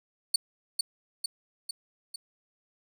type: tone with echo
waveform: 30% pulse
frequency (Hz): 4479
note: C#8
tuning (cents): +17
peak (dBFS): -17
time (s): 0.34-0.36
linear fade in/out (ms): 5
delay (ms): 450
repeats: 4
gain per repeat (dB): -4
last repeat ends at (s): 2.16
effects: none